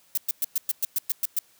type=noise bursts; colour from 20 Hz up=violet; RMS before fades=-24 dBFS; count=10; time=0.15-1.39 s; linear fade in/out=2 ms; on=25 ms; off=110 ms; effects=white hiss -60 dBFS RMS until 1.59 s + high-pass 60 Hz 12 dB/octave